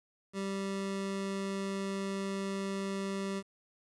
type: tone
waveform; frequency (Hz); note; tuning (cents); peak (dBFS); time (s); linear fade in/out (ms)
25% pulse; 195.5; G3; -4; -30; 0.33-3.43; 50
effects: resampled to 22050 Hz + 10-bit